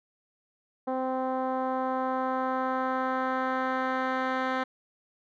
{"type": "tone with low-pass filter sweep", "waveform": "10% pulse", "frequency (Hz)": 259.6, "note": "C4", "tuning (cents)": -13, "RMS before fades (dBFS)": -29, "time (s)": [0.87, 4.64], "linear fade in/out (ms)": 10, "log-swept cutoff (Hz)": [730, 2300], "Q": 1.3, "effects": []}